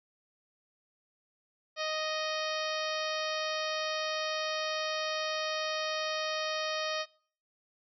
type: harmonic tone with a mistuned harmonic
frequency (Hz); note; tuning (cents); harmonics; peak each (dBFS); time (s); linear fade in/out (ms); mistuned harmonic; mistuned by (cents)
622.3; D#5; 0; 1 / 2 / 3 / 4 / 5 / 6 / 7 / 8 / 9; -35 / -38 / -40 / -41 / -42 / -43 / -43 / -44 / -45; 1.76-7.06; 50; 7; +20
effects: noise-tail reverb RT60 0.5 s tail -24 dB re dry